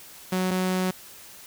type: tone pair in turn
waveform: sawtooth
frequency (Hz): 185 / 185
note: F#3 / F#3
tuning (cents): 0 / 0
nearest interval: unison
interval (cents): 0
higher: neither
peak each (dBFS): -19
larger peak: neither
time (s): 0.32-0.51 / 0.51-0.91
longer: second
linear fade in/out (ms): 5
effects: white hiss -46 dBFS RMS until 1.46 s